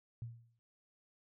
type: tone with exponential decay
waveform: sine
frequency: 116.54 Hz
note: A#2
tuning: in tune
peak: -38 dBFS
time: 0.22-0.59 s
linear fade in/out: 0 ms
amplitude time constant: 79 ms
effects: none